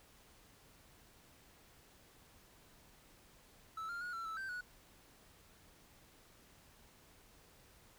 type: tone with pitch steps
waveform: triangle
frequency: 1310 / 1396 / 1446 / 1350 / 1314 / 1559 / 1466 Hz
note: E6 / F6 / F#6 / E6 / E6 / G6 / F#6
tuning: -11 / -1 / -40 / +41 / -6 / -10 / -16 cents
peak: -39 dBFS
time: 3.77-4.61 s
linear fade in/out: 5 ms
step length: 120 ms
effects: pink hiss -64 dBFS RMS until 7.98 s